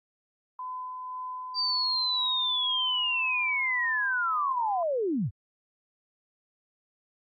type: tone with tremolo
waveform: sine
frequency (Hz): 1013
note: B5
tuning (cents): +44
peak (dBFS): -33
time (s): 0.59-4.83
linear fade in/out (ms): 2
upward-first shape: sine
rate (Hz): 1.9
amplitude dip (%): 25
type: linear sweep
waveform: sine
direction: down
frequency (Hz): 4699 to 77.78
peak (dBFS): -25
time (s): 1.54-5.31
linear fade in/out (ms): 50
effects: AAC 64 kbps